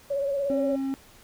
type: tone with vibrato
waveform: sine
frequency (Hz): 558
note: C#5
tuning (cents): +11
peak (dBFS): -24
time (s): 0.1-0.76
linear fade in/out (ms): 10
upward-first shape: sine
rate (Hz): 17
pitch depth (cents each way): 40
type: tone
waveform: triangle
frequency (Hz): 270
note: C#4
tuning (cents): -45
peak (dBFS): -24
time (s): 0.5-0.94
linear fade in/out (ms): 0
effects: pink hiss -53 dBFS RMS until 1.23 s